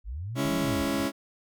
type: linear two-way sweep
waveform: sine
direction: up then down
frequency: 43.65 to 179.8 to 43.65 Hz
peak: -32 dBFS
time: 0.04-0.86 s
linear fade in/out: 50 ms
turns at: 0.58 s
type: chord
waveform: sawtooth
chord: C# minor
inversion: second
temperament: just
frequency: 207.9 / 277.2 / 332.6 Hz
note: G#3 / C#4 / E4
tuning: +2 / 0 / +16 cents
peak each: -29 / -24 / -28 dBFS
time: 0.35-1.12 s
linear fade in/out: 50 ms
type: low-pass noise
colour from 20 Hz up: white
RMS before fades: -41 dBFS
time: 0.44-1.07 s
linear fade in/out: 10 ms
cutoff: 210 Hz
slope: 96 dB/octave
effects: none